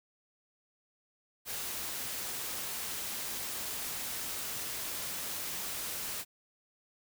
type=noise; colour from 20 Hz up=white; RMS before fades=-38 dBFS; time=1.45-6.25 s; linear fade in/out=50 ms; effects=none